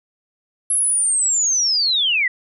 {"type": "linear sweep", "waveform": "sine", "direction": "down", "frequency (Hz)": [11060, 1900], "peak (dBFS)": -15, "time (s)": [0.7, 2.28], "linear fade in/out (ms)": 5, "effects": []}